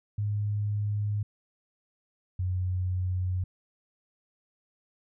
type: tone pair in turn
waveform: sine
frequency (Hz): 103.83 / 91.62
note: G#2 / F#2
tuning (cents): 0 / -17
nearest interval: major second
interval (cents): 217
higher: first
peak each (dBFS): -26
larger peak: neither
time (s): 0.18-1.23 / 2.39-3.44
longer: neither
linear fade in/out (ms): 5
effects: none